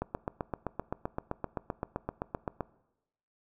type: click train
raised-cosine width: 1 ms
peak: -18 dBFS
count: 21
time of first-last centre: 0.02-2.607 s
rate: 7.73 Hz
effects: noise-tail reverb RT60 0.9 s tail -20 dB re dry